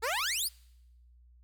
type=exponential sweep; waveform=15% pulse; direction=up; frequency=417.6 to 5290 Hz; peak=-23 dBFS; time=0.02-0.49 s; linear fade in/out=20 ms; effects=noise-tail reverb RT60 0.9 s tail -26 dB re dry + added 60 Hz sine -56 dBFS peak until 1.43 s